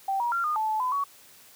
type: tone with pitch steps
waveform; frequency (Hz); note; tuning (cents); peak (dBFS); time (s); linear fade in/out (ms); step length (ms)
sine; 779 / 953 / 1379 / 1221 / 872 / 867 / 1010 / 1124; G5 / A#5 / F6 / D#6 / A5 / A5 / B5 / C#6; -11 / +38 / -22 / -33 / -16 / -26 / +39 / +24; -24; 0.08-1.04; 5; 120
effects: white hiss -53 dBFS RMS until 1.55 s + high-pass 80 Hz 12 dB/octave